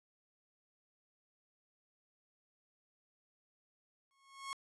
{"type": "tone with exponential growth", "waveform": "sawtooth", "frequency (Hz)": 1093, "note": "C#6", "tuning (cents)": -25, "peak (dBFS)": -34, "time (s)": [4.11, 4.53], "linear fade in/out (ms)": 0, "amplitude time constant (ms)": 91, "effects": ["resampled to 24000 Hz"]}